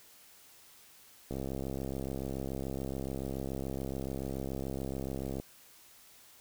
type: click train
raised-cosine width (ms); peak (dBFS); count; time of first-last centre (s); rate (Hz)
2; -24; 275; 1.31-5.4; 67
effects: white hiss -58 dBFS RMS until 6.4 s